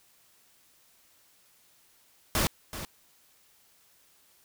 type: noise with echo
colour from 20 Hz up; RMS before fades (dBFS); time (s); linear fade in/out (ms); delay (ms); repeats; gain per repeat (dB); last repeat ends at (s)
pink; -26; 2.35-2.47; 0; 380; 1; -12; 2.85
effects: white hiss -63 dBFS RMS until 4.44 s